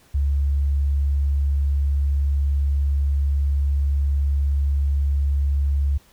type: tone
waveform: sine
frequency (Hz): 70.3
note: C#2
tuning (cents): +25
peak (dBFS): -17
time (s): 0.14-5.98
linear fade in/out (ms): 10
effects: pink hiss -55 dBFS RMS until 6.12 s